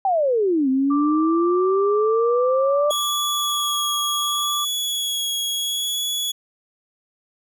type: exponential two-way sweep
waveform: sine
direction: down then up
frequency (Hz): 800 to 259.6 to 598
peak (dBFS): -16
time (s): 0.05-2.91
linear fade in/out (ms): 2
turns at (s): 0.69
type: tone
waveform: sine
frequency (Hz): 1174.7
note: D6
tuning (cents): 0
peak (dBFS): -24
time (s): 0.9-4.65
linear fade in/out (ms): 10
type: tone with vibrato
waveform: sawtooth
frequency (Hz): 3354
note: G#7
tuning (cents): +16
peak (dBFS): -19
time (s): 2.9-6.32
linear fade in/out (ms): 10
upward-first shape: sine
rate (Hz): 0.7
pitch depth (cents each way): 18
effects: none